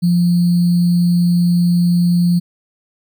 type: tone with sample-and-hold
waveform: sine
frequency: 174.61 Hz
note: F3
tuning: in tune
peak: -10 dBFS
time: 0.02-2.4 s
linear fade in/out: 20 ms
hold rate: 4410 Hz
effects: none